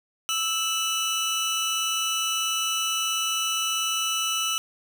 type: tone pair together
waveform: 25% pulse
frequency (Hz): 1318.5 / 2960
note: E6 / F#7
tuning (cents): 0 / 0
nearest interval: octave + major second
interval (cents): 1400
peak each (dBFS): -25 / -22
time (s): 0.29-4.58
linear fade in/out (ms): 0
effects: none